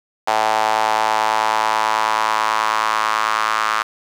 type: tone with high-pass filter sweep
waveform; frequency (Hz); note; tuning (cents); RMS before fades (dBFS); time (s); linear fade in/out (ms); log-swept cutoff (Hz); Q
sawtooth; 109.2; A2; -13; -18; 0.27-3.83; 10; 780 to 1200; 3.8
effects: low-pass 7000 Hz 12 dB/octave + 7-bit